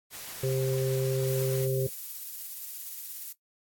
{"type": "noise", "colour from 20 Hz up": "white", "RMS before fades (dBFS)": -41, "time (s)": [0.1, 1.68], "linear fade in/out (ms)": 50}
{"type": "harmonic tone", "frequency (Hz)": 132, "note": "C3", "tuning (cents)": 16, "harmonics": [1, 3, 4], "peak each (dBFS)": [-28, -30, -34], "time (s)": [0.43, 1.87], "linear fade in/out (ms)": 5}
{"type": "noise with tremolo", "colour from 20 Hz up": "violet", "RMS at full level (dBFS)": -37, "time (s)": [1.27, 3.33], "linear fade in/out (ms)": 10, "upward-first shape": "triangle", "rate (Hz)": 17, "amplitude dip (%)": 30}
{"effects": ["noise-tail reverb RT60 0.1 s tail -17 dB re dry", "AAC 64 kbps"]}